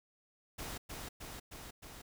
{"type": "noise with echo", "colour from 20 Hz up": "pink", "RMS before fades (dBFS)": -43, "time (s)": [0.58, 0.78], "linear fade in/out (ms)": 10, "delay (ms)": 310, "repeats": 4, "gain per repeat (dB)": -2, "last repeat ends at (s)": 2.02, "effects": []}